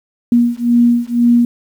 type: beating tone pair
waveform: sine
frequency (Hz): 237.5 / 239.5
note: A#3 / A#3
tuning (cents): +33 / +47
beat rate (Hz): 2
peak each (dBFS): -12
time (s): 0.32-1.45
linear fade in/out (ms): 2
effects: 7-bit